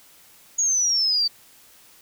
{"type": "exponential sweep", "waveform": "sine", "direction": "down", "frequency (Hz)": [6740, 4583], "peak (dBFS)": -18, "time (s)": [0.58, 1.28], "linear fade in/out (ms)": 10, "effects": ["white hiss -52 dBFS RMS until 2.01 s"]}